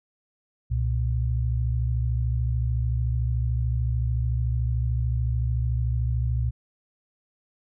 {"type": "tone pair together", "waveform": "sine", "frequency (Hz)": [65.41, 119], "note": ["C2", "A#2"], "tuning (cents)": [0, 36], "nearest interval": "minor seventh", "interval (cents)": 1036, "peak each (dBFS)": [-24, -25], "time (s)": [0.7, 6.51], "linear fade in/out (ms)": 20, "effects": []}